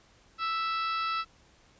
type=harmonic tone with a mistuned harmonic; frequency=659.3 Hz; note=E5; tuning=in tune; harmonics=2 / 3 / 4 / 5 / 6 / 7 / 8; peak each=-29 / -43 / -38 / -45 / -42 / -45 / -46 dBFS; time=0.38-1.25 s; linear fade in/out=50 ms; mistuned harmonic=8; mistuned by=-32 cents; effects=pink hiss -61 dBFS RMS until 1.79 s + resampled to 16000 Hz